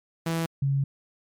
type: tone pair in turn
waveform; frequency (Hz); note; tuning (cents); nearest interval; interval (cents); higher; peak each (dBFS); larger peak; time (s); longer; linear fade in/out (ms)
sawtooth / sine; 164.81 / 138.04; E3 / C#3; 0 / -7; minor third; 307; first; -21; neither; 0.26-0.46 / 0.62-0.84; second; 5
effects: MP3 96 kbps